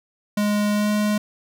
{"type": "tone with pitch glide", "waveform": "square", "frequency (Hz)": [207.7, 209.7], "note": ["G#3", "G#3"], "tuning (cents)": [0, 17], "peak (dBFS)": -19, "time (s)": [0.37, 1.18], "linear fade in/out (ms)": 5, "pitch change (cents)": 17, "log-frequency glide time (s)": [0.73, 0.9], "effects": []}